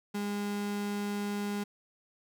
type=tone; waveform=35% pulse; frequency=204.4 Hz; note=G#3; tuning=27 cents flat; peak=-30 dBFS; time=0.14-1.64 s; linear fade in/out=10 ms; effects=none